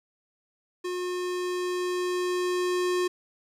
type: tone with level ramp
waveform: square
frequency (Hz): 360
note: F#4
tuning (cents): -47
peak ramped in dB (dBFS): -30 to -24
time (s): 0.84-3.08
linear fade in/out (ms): 10
effects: low-pass 10000 Hz 12 dB/octave + 10-bit